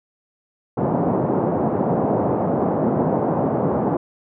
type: band-pass noise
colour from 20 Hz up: pink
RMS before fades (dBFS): -20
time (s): 0.77-3.97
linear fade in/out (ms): 5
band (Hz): 140 to 850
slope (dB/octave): 24
effects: none

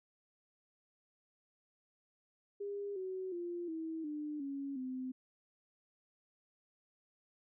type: tone with pitch steps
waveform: sine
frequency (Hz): 404.1 / 374.9 / 347.7 / 322.6 / 299.3 / 277.6 / 257.5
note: G#4 / F#4 / F4 / E4 / D4 / C#4 / C4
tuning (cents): -47 / +23 / -8 / -37 / +33 / +3 / -28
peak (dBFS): -38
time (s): 2.6-5.12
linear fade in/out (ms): 10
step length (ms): 360
effects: none

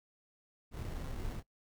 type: noise with sample-and-hold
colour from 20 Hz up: brown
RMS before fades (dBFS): -40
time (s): 0.71-1.43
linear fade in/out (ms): 50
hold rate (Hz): 2450
effects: noise-tail reverb RT60 0.1 s tail -21 dB re dry

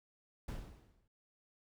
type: noise with exponential decay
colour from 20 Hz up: brown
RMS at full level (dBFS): -39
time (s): 0.48-1.08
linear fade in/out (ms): 5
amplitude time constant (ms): 130
effects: none

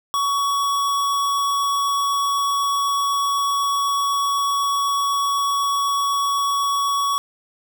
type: tone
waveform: square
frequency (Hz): 1123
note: C#6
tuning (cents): +22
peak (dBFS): -19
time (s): 0.14-7.18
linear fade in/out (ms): 0
effects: none

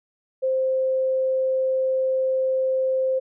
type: tone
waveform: sine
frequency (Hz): 523.3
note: C5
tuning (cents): 0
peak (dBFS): -19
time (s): 0.42-3.2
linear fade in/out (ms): 20
effects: none

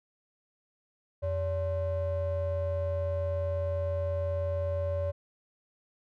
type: ring-modulated tone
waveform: triangle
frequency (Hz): 241.9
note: B3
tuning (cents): -36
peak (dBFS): -23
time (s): 1.22-5.12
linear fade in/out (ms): 20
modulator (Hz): 329
effects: none

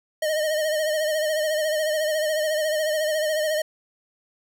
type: tone with vibrato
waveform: square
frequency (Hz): 618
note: D#5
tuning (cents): -12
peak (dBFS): -22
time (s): 0.22-3.62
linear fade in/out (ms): 5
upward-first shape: sine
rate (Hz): 14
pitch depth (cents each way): 50
effects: none

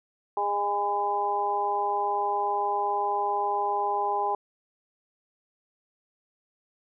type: harmonic tone with a mistuned harmonic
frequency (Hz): 204.4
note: G#3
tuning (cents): -27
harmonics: 2 / 3 / 4 / 5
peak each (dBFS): -32 / -37 / -26 / -30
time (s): 0.37-4.35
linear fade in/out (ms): 2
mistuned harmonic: 5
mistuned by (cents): -20
effects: none

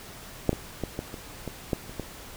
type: clicks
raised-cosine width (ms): 2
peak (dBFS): -7 / -16 / -15 / -16 / -23 / -19 / -11 / -29 / -18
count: 9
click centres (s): 0.493 / 0.53 / 0.837 / 0.991 / 1.142 / 1.477 / 1.732 / 1.895 / 1.997
effects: pink hiss -44 dBFS RMS until 2.36 s

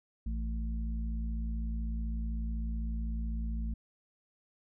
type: harmonic tone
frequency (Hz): 55.9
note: A1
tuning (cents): +28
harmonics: 1 / 3 / 4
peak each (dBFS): -32 / -46 / -42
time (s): 0.26-3.74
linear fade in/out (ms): 5
effects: none

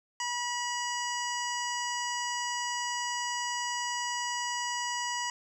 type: harmonic tone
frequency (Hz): 970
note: B5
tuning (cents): -31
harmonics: 1 / 2 / 3 / 5 / 6 / 7 / 8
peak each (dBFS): -34 / -37 / -39 / -41 / -42 / -42 / -43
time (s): 0.2-5.3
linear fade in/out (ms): 2
effects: 10-bit

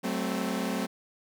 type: chord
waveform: sawtooth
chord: F# diminished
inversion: none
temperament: equal with one note detuned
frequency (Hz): 188.78 / 220 / 261.6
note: F#3 / A3 / C4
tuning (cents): +35 / 0 / 0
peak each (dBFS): -29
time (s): 0.03-0.87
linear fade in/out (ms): 20
effects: none

